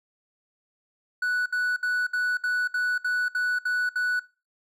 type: tone bursts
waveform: triangle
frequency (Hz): 1480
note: F#6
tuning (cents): 0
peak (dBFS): -21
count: 10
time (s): 1.22-4.196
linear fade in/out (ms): 5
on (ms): 240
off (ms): 64
effects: noise-tail reverb RT60 0.3 s tail -20 dB re dry